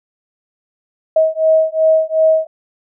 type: beating tone pair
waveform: sine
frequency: 635 / 637.7 Hz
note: D#5 / D#5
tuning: +35 / +42 cents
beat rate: 2.7 Hz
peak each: -13 dBFS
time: 1.16-2.47 s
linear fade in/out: 5 ms
effects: none